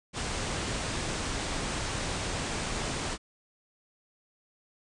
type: low-pass noise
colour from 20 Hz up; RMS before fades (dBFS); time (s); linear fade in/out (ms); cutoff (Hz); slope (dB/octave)
pink; -33; 0.13-3.18; 50; 9300; 96
effects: none